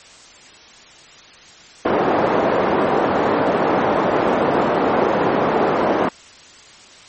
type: band-pass noise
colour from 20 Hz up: pink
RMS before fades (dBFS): -17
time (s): 1.85-6.09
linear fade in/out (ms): 5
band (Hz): 330 to 930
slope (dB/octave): 12
effects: white hiss -43 dBFS RMS until 7.08 s + MP3 32 kbps

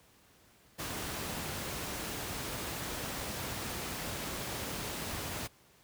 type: noise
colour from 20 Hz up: pink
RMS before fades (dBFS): -38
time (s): 0.78-5.48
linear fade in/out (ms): 20
effects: pink hiss -63 dBFS RMS until 5.83 s + high-pass 60 Hz 12 dB/octave

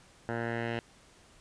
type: tone with low-pass filter sweep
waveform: 10% pulse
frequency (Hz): 116.54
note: A#2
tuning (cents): 0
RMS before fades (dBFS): -34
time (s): 0.29-0.79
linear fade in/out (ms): 0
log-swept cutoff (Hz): 1400 to 2600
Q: 2.3
effects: pink hiss -59 dBFS RMS until 1.4 s + resampled to 22050 Hz

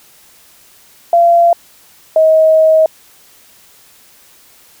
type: tone pair in turn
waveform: sine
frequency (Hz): 685 / 634.2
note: F5 / D#5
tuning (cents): -34 / +33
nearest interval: minor second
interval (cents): 133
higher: first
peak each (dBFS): -5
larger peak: neither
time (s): 1.13-1.53 / 2.16-2.86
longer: second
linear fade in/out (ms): 2
effects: white hiss -45 dBFS RMS until 4.8 s

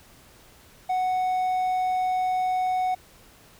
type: tone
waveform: triangle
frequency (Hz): 740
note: F#5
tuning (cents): 0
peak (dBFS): -20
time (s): 0.89-2.95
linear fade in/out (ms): 10
effects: pink hiss -53 dBFS RMS until 3.59 s

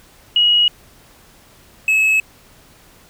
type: tone pair in turn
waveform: sine / triangle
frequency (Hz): 2900 / 2584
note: F#7 / E7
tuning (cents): -35 / -35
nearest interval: major second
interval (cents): 200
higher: first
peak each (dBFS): -10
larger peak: neither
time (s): 0.36-0.68 / 1.88-2.2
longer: neither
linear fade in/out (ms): 2
effects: pink hiss -48 dBFS RMS until 3.09 s

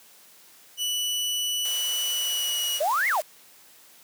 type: tone with pitch glide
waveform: sawtooth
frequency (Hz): 2960 to 2911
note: F#7 to F#7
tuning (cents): 0 to -29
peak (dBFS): -22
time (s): 0.77-2.81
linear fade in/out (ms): 50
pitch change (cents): -29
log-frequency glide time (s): 2.12-2.7
type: high-pass noise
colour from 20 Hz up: white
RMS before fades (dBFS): -37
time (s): 1.65-3.22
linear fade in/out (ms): 0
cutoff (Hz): 440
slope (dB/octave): 96
type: exponential two-way sweep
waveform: sine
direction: up then down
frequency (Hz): 554.4 to 2217 to 554.4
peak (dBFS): -21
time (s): 2.8-3.21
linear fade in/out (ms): 10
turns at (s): 3.08
effects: white hiss -53 dBFS RMS until 4.03 s + high-pass 150 Hz 12 dB/octave

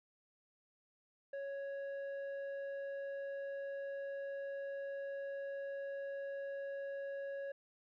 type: tone with low-pass filter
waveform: square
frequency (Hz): 554.4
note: C#5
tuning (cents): 0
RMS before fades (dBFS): -43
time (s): 1.33-7.52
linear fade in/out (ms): 5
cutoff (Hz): 1200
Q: 3.2
effects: none

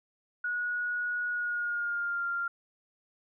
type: tone with pitch glide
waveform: sine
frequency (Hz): 1456 to 1391.9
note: F#6 to F6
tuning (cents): -28 to -6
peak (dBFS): -29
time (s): 0.44-2.48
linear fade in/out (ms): 5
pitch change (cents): -78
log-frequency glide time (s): 1.29-2.24
effects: none

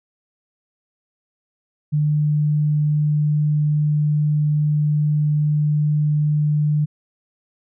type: tone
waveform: sine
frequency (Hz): 149.8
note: D3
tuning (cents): +35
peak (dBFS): -15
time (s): 1.92-6.86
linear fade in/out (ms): 20
effects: none

